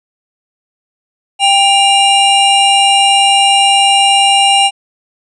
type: tone pair together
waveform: square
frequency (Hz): 791 / 2819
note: G5 / F7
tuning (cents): +15 / +16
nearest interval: octave + minor seventh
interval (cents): 2201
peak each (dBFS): -10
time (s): 1.39-4.71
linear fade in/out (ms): 50
effects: resampled to 24000 Hz